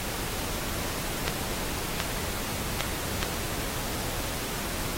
clicks, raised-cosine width 0.2 ms, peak -7 dBFS, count 4, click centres 1.28 / 2.002 / 2.807 / 3.229 s, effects pink hiss -33 dBFS RMS until 4.97 s + AAC 48 kbps

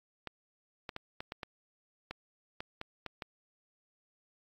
clicks, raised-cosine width 0.3 ms, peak -23 dBFS, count 11, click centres 0.273 / 0.892 / 0.964 / 1.205 / 1.321 / 1.432 / 2.11 / 2.605 / 2.814 / 3.063 / 3.222 s, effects AAC 64 kbps

